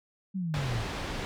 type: exponential sweep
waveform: sine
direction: down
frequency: 197.6 to 103.83 Hz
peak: -29 dBFS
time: 0.34-0.84 s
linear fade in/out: 20 ms
type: low-pass noise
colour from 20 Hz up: pink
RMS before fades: -35 dBFS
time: 0.54-1.25 s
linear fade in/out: 0 ms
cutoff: 4300 Hz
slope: 12 dB/octave
effects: none